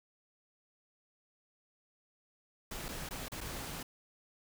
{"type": "noise with dropouts", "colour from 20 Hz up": "pink", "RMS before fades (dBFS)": -42, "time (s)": [2.71, 3.83], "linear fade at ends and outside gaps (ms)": 5, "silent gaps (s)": [[2.884, 2.887], [3.09, 3.108], [3.284, 3.318], [3.407, 3.411]], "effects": []}